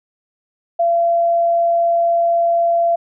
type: tone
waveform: sine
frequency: 681 Hz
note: F5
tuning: 44 cents flat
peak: -12 dBFS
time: 0.79-2.96 s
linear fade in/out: 10 ms
effects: none